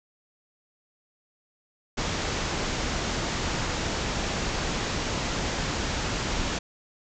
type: low-pass noise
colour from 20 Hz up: pink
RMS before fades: -29 dBFS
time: 1.97-6.59 s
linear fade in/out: 10 ms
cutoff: 7400 Hz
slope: 96 dB/octave
effects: none